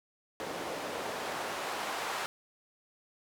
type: noise with band-pass filter sweep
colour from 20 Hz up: white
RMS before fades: -37 dBFS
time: 0.4-2.26 s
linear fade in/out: 0 ms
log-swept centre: 430 to 910 Hz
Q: 0.95
effects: none